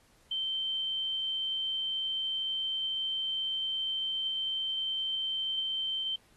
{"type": "tone", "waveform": "sine", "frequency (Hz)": 3111, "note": "G7", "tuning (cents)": -14, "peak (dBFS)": -30, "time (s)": [0.31, 6.16], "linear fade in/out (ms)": 5, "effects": ["pink hiss -65 dBFS RMS until 6.36 s", "AAC 32 kbps"]}